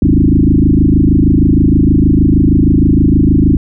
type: tone with frequency modulation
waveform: sine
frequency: 175.9 Hz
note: F3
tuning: 13 cents sharp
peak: -5 dBFS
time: 0.02-3.57 s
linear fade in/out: 2 ms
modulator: 26.4 Hz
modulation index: 5.3
effects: none